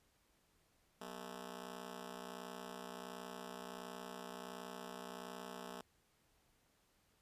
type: ring-modulated tone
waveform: 10% pulse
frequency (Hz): 216.4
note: A3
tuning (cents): -29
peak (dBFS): -36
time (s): 1.01-5.81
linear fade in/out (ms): 2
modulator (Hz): 30.7
effects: pink hiss -75 dBFS RMS until 7.21 s + resampled to 32000 Hz